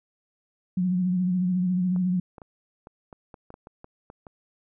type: tone with vibrato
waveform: sine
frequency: 181.8 Hz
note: F#3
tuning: 30 cents flat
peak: -21 dBFS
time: 0.77-2.2 s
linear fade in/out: 5 ms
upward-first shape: sine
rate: 14 Hz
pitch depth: 45 cents each way
type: clicks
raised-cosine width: 1 ms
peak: -29 dBFS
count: 12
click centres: 1.962 / 2.382 / 2.418 / 2.871 / 3.128 / 3.342 / 3.504 / 3.541 / 3.671 / 3.844 / 4.101 / 4.268 s
effects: none